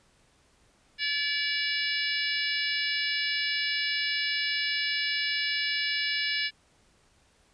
harmonic tone, 575 Hz, D5, 37 cents flat, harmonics 3 / 4 / 5 / 6 / 7 / 8 / 9, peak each -32 / -32 / -34 / -38 / -35 / -40 / -35 dBFS, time 0.98-6.51 s, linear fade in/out 50 ms, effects pink hiss -64 dBFS RMS until 7.53 s + resampled to 22050 Hz

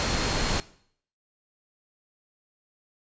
sine tone in noise, 4254 Hz, C8, 28 cents sharp, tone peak -36 dBFS, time 0-0.6 s, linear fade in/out 0 ms, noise pink, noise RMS -26 dBFS, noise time 0-0.6 s, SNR -13 dB, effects noise-tail reverb RT60 0.6 s tail -19 dB re dry + resampled to 16000 Hz

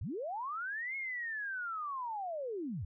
sine linear two-way sweep, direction up then down, 61.74 to 2186 to 70.5 Hz, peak -36 dBFS, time 0.01-2.85 s, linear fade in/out 5 ms, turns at 0.96 s, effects none

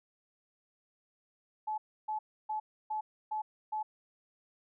sine tone bursts, 860 Hz, A5, 40 cents flat, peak -32 dBFS, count 6, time 1.67-3.83 s, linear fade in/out 10 ms, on 110 ms, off 300 ms, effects none

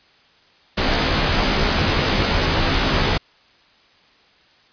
pink noise with comb filter, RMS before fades -18 dBFS, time 0.77-3.18 s, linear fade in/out 10 ms, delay 17 ms, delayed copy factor -0.7, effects white hiss -54 dBFS RMS until 4.72 s + resampled to 11025 Hz

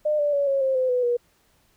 sine tone with pitch steps, 604 / 584.8 / 566.2 / 548.1 / 530.7 / 513.8 / 497.4 / 481.6 Hz, D5 / D5 / C#5 / C#5 / C5 / C5 / B4 / B4, +48 / -7 / +37 / -20 / +24 / -32 / +12 / -44 cents, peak -19 dBFS, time 0.05-1.17 s, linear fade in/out 10 ms, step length 140 ms, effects pink hiss -63 dBFS RMS until 1.76 s

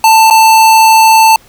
square tone with dropouts, 887 Hz, A5, 14 cents sharp, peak -3 dBFS, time 0.04-1.36 s, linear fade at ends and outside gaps 2 ms, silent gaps 0.301-0.308 s, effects pink hiss -43 dBFS RMS until 1.48 s

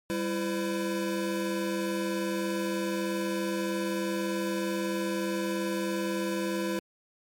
square tone cluster, 197.4 / 335.1 / 509 Hz, G3 / E4 / C5, +12 / +29 / -48 cents, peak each -34 / -32 / -35 dBFS, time 0.1-6.79 s, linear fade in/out 0 ms, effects MP3 64 kbps

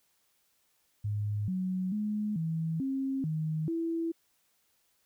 sine tone with pitch steps, 104.1 / 185.5 / 210.7 / 161.9 / 268.5 / 156.7 / 331 Hz, G#2 / F#3 / G#3 / E3 / C4 / D#3 / E4, +5 / +5 / +25 / -31 / +45 / +13 / +7 cents, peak -29 dBFS, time 1.04-4.12 s, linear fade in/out 10 ms, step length 440 ms, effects white hiss -72 dBFS RMS until 5.05 s

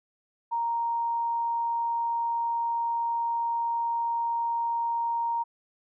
sine tone, 932.3 Hz, A#5, in tune, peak -25 dBFS, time 0.51-5.44 s, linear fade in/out 20 ms, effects none

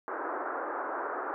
white band-pass noise, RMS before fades -35 dBFS, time 0.08-1.34 s, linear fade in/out 0 ms, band 300 to 1500 Hz, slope 48 dB/octave, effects none

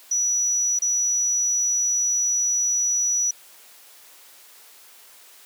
sine tone with dropouts, 5880 Hz, F#8, 12 cents flat, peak -19 dBFS, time 0.11-3.31 s, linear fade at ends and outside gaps 5 ms, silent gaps 0.79-0.819 s, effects white hiss -49 dBFS RMS until 5.45 s + high-pass 400 Hz 12 dB/octave

